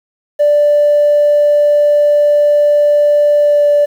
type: tone with pitch glide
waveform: triangle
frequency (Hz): 587.3 to 583.6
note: D5 to D5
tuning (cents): 0 to -11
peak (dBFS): -3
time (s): 0.39-3.86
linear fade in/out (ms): 20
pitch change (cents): -11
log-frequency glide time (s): 3.4-3.68
effects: tanh soft clip ceiling -4 dBFS + 7-bit